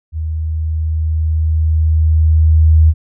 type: tone with level ramp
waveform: sine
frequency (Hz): 79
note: D#2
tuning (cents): +27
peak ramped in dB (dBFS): -17 to -4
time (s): 0.12-2.94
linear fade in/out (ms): 50
effects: none